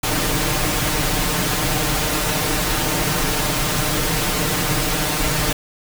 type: noise with comb filter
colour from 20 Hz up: pink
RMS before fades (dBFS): -20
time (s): 0.03-5.53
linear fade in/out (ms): 5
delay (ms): 6.6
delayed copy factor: +0.8
effects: none